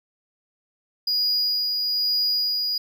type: tone with tremolo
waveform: triangle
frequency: 4896 Hz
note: D#8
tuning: 29 cents flat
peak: -18 dBFS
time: 1.07-2.78 s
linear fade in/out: 5 ms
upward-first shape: sine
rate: 1.1 Hz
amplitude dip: 30%
effects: none